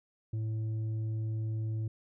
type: tone with tanh clipping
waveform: sine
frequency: 110 Hz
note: A2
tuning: in tune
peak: -32 dBFS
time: 0.33-1.88 s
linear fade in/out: 5 ms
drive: 5 dB
effects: none